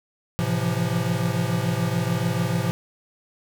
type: chord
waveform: square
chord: F major seventh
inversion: first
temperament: equal with one note detuned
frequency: 110 / 130.81 / 167.69 / 174.61 Hz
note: A2 / C3 / E3 / F3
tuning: 0 / 0 / +30 / 0 cents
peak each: -28 dBFS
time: 0.39-2.71 s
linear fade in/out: 0 ms
effects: none